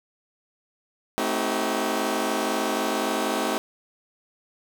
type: chord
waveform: 15% pulse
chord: A diminished seventh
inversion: none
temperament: just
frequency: 220 / 264 / 316.8 / 380.2 Hz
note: A3 / C4 / Eb4 / Gb4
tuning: 0 / +16 / +31 / +47 cents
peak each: -23 dBFS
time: 1.18-3.58 s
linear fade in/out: 0 ms
effects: none